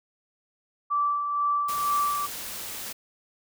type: tone with tremolo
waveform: sine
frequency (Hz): 1163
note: D6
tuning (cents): -17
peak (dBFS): -21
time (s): 0.9-2.27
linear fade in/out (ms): 20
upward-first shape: sine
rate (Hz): 2.1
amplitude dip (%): 45
type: noise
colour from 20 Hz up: white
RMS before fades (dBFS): -36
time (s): 1.68-2.93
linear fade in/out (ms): 10
effects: none